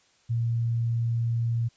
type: tone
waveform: sine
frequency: 116.54 Hz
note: A#2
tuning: in tune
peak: -23 dBFS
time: 0.29-1.69 s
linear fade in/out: 20 ms
effects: white hiss -63 dBFS RMS until 1.76 s + resampled to 16000 Hz